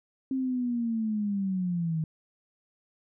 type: linear sweep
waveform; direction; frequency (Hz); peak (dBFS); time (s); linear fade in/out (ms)
sine; down; 267.1 to 155.56; -26; 0.31-2.04; 2
effects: none